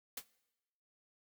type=noise with exponential decay; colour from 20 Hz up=white; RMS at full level=-36 dBFS; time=0.17-0.25 s; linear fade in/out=5 ms; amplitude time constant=17 ms; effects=noise-tail reverb RT60 1.0 s tail -21 dB re dry